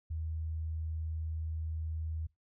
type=tone; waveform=sine; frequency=79.7 Hz; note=D#2; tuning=42 cents sharp; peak=-34 dBFS; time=0.1-2.27 s; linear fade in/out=10 ms; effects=noise-tail reverb RT60 0.2 s tail -23 dB re dry